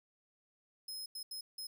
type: tone bursts at uneven times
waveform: sawtooth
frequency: 5130 Hz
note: E8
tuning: 48 cents flat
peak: -39 dBFS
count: 4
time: 0.88-1.06 / 1.15-1.23 / 1.31-1.41 / 1.58-1.67 s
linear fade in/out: 5 ms
effects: none